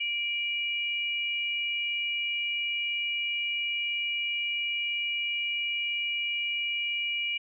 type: tone pair together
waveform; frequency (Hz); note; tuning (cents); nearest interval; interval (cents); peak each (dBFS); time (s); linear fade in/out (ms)
sine; 2349 / 2896; D7 / F#7; 0 / -38; major third; 362; -30 / -31; 0-7.38; 10
effects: none